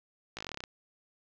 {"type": "slowing click train", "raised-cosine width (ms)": 0.2, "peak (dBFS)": -21, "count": 12, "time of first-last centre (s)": [0.37, 0.638], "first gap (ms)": 17, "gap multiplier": 1.07, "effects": ["low-pass 6000 Hz 12 dB/octave", "9-bit"]}